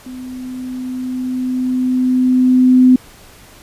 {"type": "tone with level ramp", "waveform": "sine", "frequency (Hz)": 254.4, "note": "C4", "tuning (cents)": -48, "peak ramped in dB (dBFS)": [-27, -4], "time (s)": [0.06, 2.96], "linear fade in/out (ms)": 5, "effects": ["pink hiss -42 dBFS RMS until 3.62 s", "resampled to 32000 Hz"]}